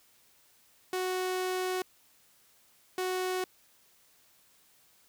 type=tone pair in turn; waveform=sawtooth; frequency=369.4 / 369.4 Hz; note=F#4 / F#4; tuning=-3 / -3 cents; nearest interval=unison; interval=0 cents; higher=neither; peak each=-26 dBFS; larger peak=neither; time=0.93-1.82 / 2.98-3.44 s; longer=first; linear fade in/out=2 ms; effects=white hiss -64 dBFS RMS until 5.08 s